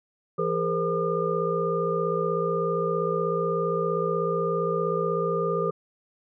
sine tone cluster, 167 / 408.5 / 465.3 / 521 / 1208 Hz, E3 / G#4 / A#4 / C5 / D6, +23 / -29 / -3 / -7 / +48 cents, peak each -31 / -28 / -28 / -31 / -30 dBFS, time 0.38-5.71 s, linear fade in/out 10 ms, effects none

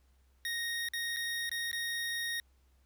25% pulse tone with dropouts, 1864.7 Hz, A#6, in tune, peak -30 dBFS, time 0.45-2.4 s, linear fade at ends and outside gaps 1 ms, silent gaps 0.887-0.935 / 1.163-1.168 / 1.494-1.515 / 1.715-1.729 s, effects added 65 Hz sine -64 dBFS peak until 2.85 s + pink hiss -75 dBFS RMS until 2.85 s

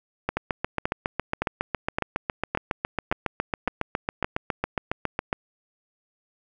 two click trains, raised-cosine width 0.5 ms, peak -9 / -9 dBFS, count 8 / 37, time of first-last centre 0.29-4.245 / 0.37-5.329 s, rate 1.77 / 7.26 Hz, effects none

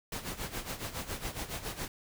pink noise with tremolo, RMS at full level -36 dBFS, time 0.12-1.88 s, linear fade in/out 2 ms, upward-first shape sine, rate 7.2 Hz, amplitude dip 75%, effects none

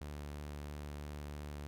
sawtooth tone with vibrato, 73.42 Hz, D2, in tune, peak -39 dBFS, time 0.01-1.67 s, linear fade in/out 0 ms, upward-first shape triangle, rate 3 Hz, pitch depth 13 cents each way, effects none

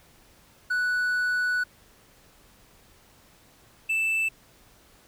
triangle tone pair in turn, 1480 / 2645 Hz, F#6 / E7, 0 / +5 cents, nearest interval minor seventh, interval 1005 cents, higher second, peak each -21 dBFS, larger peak neither, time 0.7-1.64 / 3.89-4.29 s, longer first, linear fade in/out 10 ms, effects pink hiss -57 dBFS RMS until 5.07 s

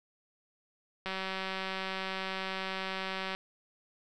click train, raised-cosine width 0.3 ms, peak -20 dBFS, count 436, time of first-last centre 1.06-3.349 s, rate 190 Hz, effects none

